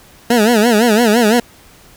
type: tone with vibrato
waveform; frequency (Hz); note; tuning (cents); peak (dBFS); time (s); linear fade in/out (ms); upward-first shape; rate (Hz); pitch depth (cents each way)
20% pulse; 225.2; A3; +40; -4; 0.3-1.4; 5; sine; 5.9; 150
effects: pink hiss -44 dBFS RMS until 1.96 s